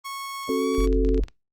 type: tone with pitch glide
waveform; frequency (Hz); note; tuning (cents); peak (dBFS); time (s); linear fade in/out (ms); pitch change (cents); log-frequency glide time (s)
sawtooth; 1100 to 1125.1; C#6 to C#6; -14 to +25; -28; 0.04-0.87; 20; +39; 0.55-0.66
type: chord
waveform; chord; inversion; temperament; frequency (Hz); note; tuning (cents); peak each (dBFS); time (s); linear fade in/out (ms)
sine; F# minor; second; equal with one note detuned; 270.4 / 370 / 440; C#4 / F#4 / A4; -43 / 0 / 0; -25 / -27 / -24; 0.49-1.2; 2
type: clicks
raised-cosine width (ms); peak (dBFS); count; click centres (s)
0.2; -25; 11; 0.749 / 0.805 / 0.843 / 0.874 / 0.928 / 1.049 / 1.09 / 1.145 / 1.178 / 1.236 / 1.284
type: tone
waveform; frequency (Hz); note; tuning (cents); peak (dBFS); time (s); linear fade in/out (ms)
sine; 46.78; F#1; +20; -19; 0.78-1.24; 0
effects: noise-tail reverb RT60 0.2 s tail -24 dB re dry + Opus 24 kbps